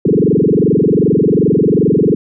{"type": "tone with frequency modulation", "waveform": "sine", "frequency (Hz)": 301, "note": "D4", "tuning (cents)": 43, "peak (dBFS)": -8, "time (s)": [0.05, 2.15], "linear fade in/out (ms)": 5, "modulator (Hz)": 22.6, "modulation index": 7, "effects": []}